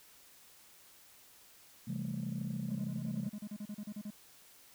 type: chord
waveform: sine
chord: A minor seventh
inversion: first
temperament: just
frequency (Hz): 132 / 165 / 198 / 220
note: C3 / E3 / G3 / A3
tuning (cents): +16 / +2 / +18 / 0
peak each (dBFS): -40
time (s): 1.87-3.29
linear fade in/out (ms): 10
type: tone bursts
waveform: triangle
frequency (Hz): 208.2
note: G#3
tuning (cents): +5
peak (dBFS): -37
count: 16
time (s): 2.7-4.105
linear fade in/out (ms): 5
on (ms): 55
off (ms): 35
effects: tanh soft clip ceiling -29 dBFS + white hiss -60 dBFS RMS until 4.74 s